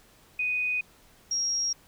sine tone pair in turn, 2489 / 5607 Hz, D#7 / F8, 0 / +6 cents, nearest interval octave + major second, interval 1406 cents, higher second, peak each -25 dBFS, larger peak neither, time 0.39-0.81 / 1.31-1.73 s, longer neither, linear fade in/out 5 ms, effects pink hiss -58 dBFS RMS until 1.87 s

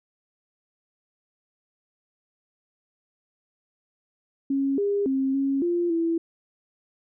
sine tone with pitch steps, 274.1 / 404.3 / 267.6 / 273.8 / 346.9 / 332.1 Hz, C#4 / G#4 / C4 / C#4 / F4 / E4, -19 / -46 / +39 / -21 / -12 / +13 cents, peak -21 dBFS, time 4.5-6.18 s, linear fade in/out 5 ms, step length 280 ms, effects none

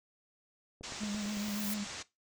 click train, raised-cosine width 2 ms, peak -34 dBFS, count 7, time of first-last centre 0.81-1.483 s, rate 8.92 Hz
white low-pass noise, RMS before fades -44 dBFS, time 0.83-2.03 s, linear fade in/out 10 ms, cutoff 7500 Hz, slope 48 dB/octave
violet noise with exponential growth, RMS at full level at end -36 dBFS, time 0.95-1.74 s, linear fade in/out 5 ms, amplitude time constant 170 ms
triangle tone with vibrato, 207.7 Hz, G#3, in tune, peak -33 dBFS, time 1-1.85 s, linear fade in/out 20 ms, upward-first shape triangle, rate 7.1 Hz, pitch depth 48 cents each way
effects noise-tail reverb RT60 0.2 s tail -18 dB re dry

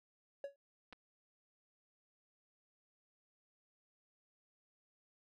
triangle tone with exponential decay, 560 Hz, C#5, 18 cents sharp, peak -35 dBFS, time 0.44-0.56 s, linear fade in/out 2 ms, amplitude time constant 25 ms
clicks, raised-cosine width 0.3 ms, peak -37 dBFS, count 2, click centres 0.926 / 0.93 s
effects none

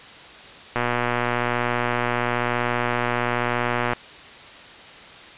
click train, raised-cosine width 0.5 ms, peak -7 dBFS, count 385, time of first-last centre 0.76-3.934 s, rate 121 Hz, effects white hiss -42 dBFS RMS until 5.37 s + resampled to 8000 Hz

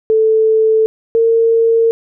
sine tone pair in turn, 440 / 456.2 Hz, A4 / A#4, 0 / -37 cents, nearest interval minor second, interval 63 cents, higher second, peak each -8 dBFS, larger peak neither, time 0.1-0.86 / 1.15-1.91 s, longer neither, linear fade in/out 0 ms, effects none

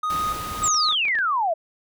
triangle tone with tremolo, 1244.5 Hz, D#6, in tune, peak -20 dBFS, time 0.03-0.95 s, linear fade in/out 5 ms, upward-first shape square, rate 1.7 Hz, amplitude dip 60%
pink noise, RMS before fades -34 dBFS, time 0.1-0.68 s, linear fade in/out 0 ms
clicks, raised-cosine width 0.3 ms, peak -22 dBFS, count 12, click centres 0.162 / 0.289 / 0.416 / 0.535 / 0.68 / 0.744 / 0.887 / 0.925 / 1.053 / 1.083 / 1.153 / 1.188 s
sine exponential sweep, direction down, 8000 to 622.3 Hz, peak -19 dBFS, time 0.63-1.54 s, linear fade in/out 10 ms
effects none

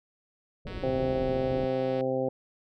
pink low-pass noise, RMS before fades -37 dBFS, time 0.65-1.66 s, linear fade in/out 10 ms, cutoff 620 Hz, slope 96 dB/octave
click train, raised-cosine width 0.3 ms, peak -29 dBFS, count 250, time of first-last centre 0.67-2.009 s, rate 186 Hz
harmonic tone, 130.81 Hz, C3, in tune, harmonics 1 / 2 / 3 / 4 / 5 / 6, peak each -37 / -33 / -33 / -28 / -39 / -38 dBFS, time 0.83-2.29 s, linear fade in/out 5 ms
effects none

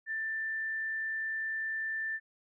sine tone, 1775 Hz, A6, 15 cents sharp, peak -32 dBFS, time 0.06-2.2 s, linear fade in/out 50 ms, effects none

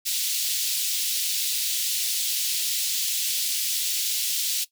pink high-pass noise, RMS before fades -26 dBFS, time 0.05-4.65 s, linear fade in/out 20 ms, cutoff 3200 Hz, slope 24 dB/octave, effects noise-tail reverb RT60 0.1 s tail -17 dB re dry

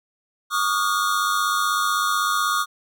square tone cluster, 1127 / 1223 / 1420 Hz, C#6 / D#6 / F6, +28 / -30 / +28 cents, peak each -26 / -23 / -26 dBFS, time 0.5-2.66 s, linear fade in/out 50 ms, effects none

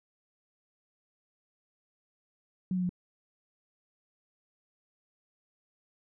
sine tone with pitch steps, 185 / 181.82 / 178.7 Hz, F#3 / F#3 / F3, 0 / -30 / +40 cents, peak -27 dBFS, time 2.71-2.893 s, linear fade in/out 2 ms, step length 61 ms, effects none

